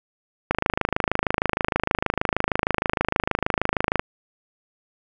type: click train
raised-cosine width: 0.5 ms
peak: -4 dBFS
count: 93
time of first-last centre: 0.51-3.995 s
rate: 26.4 Hz
effects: none